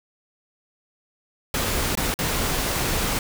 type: noise with dropouts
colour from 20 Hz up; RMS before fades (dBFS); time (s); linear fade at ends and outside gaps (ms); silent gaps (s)
pink; -24; 1.54-3.19; 2; 1.953-1.973 / 2.141-2.189
effects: none